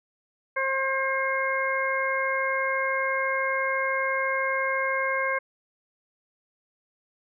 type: harmonic tone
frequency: 534 Hz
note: C5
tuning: 35 cents sharp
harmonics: 1 / 2 / 3 / 4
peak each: -29 / -29 / -29 / -29 dBFS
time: 0.56-5.39 s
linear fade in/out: 10 ms
effects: none